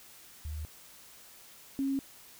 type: tone pair in turn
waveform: sine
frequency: 76.4 / 272.3 Hz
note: D#2 / C#4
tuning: -31 / -31 cents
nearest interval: octave + minor seventh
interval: 2200 cents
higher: second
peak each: -35 / -28 dBFS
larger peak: second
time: 0.45-0.65 / 1.79-1.99 s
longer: neither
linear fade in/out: 0 ms
effects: white hiss -54 dBFS RMS until 2.39 s